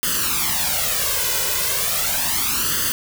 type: noise with flanger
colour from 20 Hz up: white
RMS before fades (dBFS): -21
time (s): 0.03-2.92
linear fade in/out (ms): 0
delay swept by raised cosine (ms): 0.63 to 2.03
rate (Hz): 0.36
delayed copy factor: +0.8
effects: none